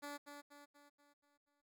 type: tone with echo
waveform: 10% pulse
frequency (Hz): 288.7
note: D4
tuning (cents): -30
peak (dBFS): -37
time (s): 0.02-0.18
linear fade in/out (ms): 20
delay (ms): 240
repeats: 6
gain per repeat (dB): -6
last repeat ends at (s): 1.62
effects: none